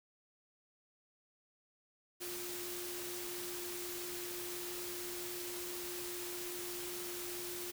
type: tone in noise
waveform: sine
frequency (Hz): 353.8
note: F4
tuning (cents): +23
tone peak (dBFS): -45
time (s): 2.2-7.72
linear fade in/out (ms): 20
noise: white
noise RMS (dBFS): -44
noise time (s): 2.2-7.72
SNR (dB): -4
effects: none